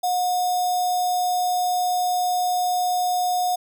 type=tone with notch filter; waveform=square; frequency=723 Hz; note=F#5; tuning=40 cents flat; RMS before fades=-22 dBFS; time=0.03-3.56 s; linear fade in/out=10 ms; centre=2200 Hz; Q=0.67; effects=none